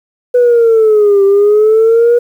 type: linear two-way sweep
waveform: sine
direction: down then up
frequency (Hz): 496 to 392 to 482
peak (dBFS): -3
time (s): 0.34-2.19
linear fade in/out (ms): 10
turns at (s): 1.24
effects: tanh soft clip ceiling -2 dBFS + 7-bit